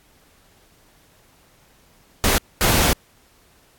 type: noise bursts at uneven times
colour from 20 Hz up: pink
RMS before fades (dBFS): -17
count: 2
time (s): 2.24-2.38 / 2.61-2.93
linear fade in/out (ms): 0
effects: pink hiss -56 dBFS RMS until 3.78 s + AAC 64 kbps